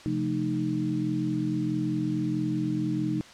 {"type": "tone cluster", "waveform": "sine", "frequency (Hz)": [132.4, 174, 218.6, 308.3], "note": ["C3", "F3", "A3", "D#4"], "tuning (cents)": [21, -6, -11, -16], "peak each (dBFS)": [-32, -32, -33, -28], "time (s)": [0.06, 3.21], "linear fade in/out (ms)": 0, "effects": ["white hiss -48 dBFS RMS until 3.33 s", "low-pass 5000 Hz 12 dB/octave"]}